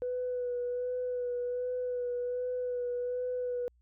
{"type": "tone with vibrato", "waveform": "sine", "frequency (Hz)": 493.9, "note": "B4", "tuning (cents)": 0, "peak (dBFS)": -30, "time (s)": [0.02, 3.68], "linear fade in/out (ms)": 0, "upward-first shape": "sine", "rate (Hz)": 1.3, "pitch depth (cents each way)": 21, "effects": ["tanh soft clip ceiling -26 dBFS", "added 60 Hz sine -63 dBFS peak until 3.81 s"]}